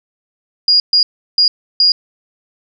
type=tone bursts at uneven times; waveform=sine; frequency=4859 Hz; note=D#8; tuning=42 cents flat; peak=-7 dBFS; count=4; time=0.68-0.8 / 0.93-1.03 / 1.38-1.48 / 1.8-1.92 s; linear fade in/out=2 ms; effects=none